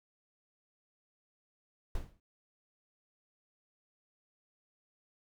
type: noise with exponential decay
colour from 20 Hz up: brown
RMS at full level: -33 dBFS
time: 1.95-2.2 s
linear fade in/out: 2 ms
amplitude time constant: 53 ms
effects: none